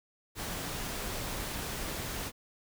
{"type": "noise", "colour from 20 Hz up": "pink", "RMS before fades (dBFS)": -37, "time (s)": [0.35, 2.32], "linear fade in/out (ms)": 50, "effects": []}